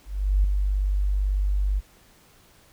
sine tone with ADSR envelope, 49 Hz, G1, in tune, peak -15 dBFS, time 0.05-1.81 s, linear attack 390 ms, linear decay 5 ms, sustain -5 dB, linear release 29 ms, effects pink hiss -56 dBFS RMS until 2.72 s

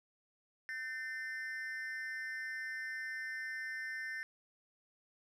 triangle tone with amplitude modulation, 1800 Hz, A6, 39 cents sharp, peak -33 dBFS, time 0.69-4.23 s, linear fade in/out 0 ms, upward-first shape sine, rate 262 Hz, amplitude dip 100%, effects none

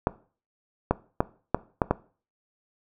clicks, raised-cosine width 1 ms, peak -6 dBFS, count 6, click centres 0.071 / 0.91 / 1.205 / 1.546 / 1.818 / 1.91 s, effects noise-tail reverb RT60 0.4 s tail -19 dB re dry

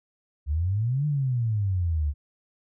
sine exponential two-way sweep, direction up then down, 69.3 to 151.6 to 70.2 Hz, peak -22 dBFS, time 0.46-2.14 s, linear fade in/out 50 ms, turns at 1.06 s, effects none

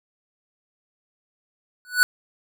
square tone with exponential growth, 1480 Hz, F#6, in tune, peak -10 dBFS, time 1.85-2.03 s, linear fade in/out 0 ms, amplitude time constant 37 ms, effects none

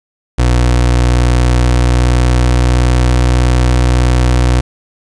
30% pulse tone with pitch glide, 60.9 to 61.68 Hz, B1 to B1, -24 to -2 cents, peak -5 dBFS, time 0.38-4.61 s, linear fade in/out 10 ms, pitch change +22 cents, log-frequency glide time 0.94-3.27 s, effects resampled to 22050 Hz + 7-bit

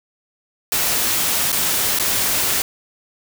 white noise with dropouts, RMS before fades -19 dBFS, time 0.72-2.62 s, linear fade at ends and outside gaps 1 ms, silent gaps 1.519-1.527 / 1.988-1.997 s, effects none

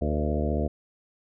harmonic tone with a mistuned harmonic, 75 Hz, D2, 37 cents sharp, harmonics 1 / 2 / 3 / 4 / 5 / 6 / 7 / 8 / 9, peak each -27 / -33 / -31 / -34 / -35 / -35 / -36 / -35 / -36 dBFS, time 0.01-0.68 s, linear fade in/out 10 ms, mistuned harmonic 7, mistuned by -41 cents, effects none

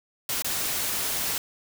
white noise with dropouts, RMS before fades -28 dBFS, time 0.29-1.38 s, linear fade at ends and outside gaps 2 ms, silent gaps 0.422-0.445 s, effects none

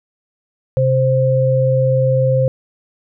sine tone pair together, 130.81 / 523.6 Hz, C3 / C5, 0 / +1 cents, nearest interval 2 octaves, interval 2401 cents, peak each -14 dBFS, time 0.77-2.48 s, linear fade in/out 0 ms, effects none

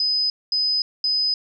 sine tone bursts, 5020 Hz, D#8, 15 cents sharp, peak -18 dBFS, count 3, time 0-1.34 s, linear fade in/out 2 ms, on 300 ms, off 220 ms, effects none

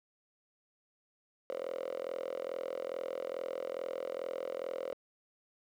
5% pulse tone with high-pass filter, 42.35 Hz, E1, 48 cents sharp, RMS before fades -39 dBFS, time 1.5-4.93 s, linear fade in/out 0 ms, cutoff 530 Hz, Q 9.7, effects low-pass 4000 Hz 12 dB/octave + 11-bit

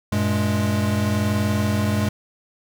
square tone cluster, 96.1 / 117 / 208.7 Hz, G2 / A#2 / G#3, -34 / +7 / +9 cents, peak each -23 / -27 / -23 dBFS, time 0.12-2.09 s, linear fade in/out 5 ms, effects none

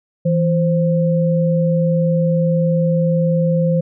sine tone pair together, 164.81 / 523.2 Hz, E3 / C5, 0 / 0 cents, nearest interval octave + minor sixth, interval 2000 cents, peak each -14 / -18 dBFS, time 0.25-3.81 s, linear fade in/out 10 ms, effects none

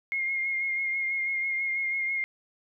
sine tone with vibrato, 2139 Hz, C7, 38 cents sharp, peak -26 dBFS, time 0.12-2.24 s, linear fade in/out 0 ms, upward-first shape sine, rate 6.1 Hz, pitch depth 25 cents each way, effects none

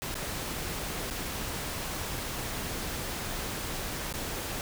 pink noise with dropouts, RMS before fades -35 dBFS, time 0.02-4.61 s, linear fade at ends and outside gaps 0 ms, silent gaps 0.143-0.153 / 1.102-1.109 / 4.126-4.139 s, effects none

